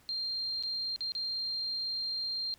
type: tone with dropouts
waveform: sine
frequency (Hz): 4186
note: C8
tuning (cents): 0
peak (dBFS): -32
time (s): 0.09-2.54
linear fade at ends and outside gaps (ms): 0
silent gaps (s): 0.626-0.635 / 0.961-1.007 / 1.12-1.151
effects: pink hiss -63 dBFS RMS until 2.58 s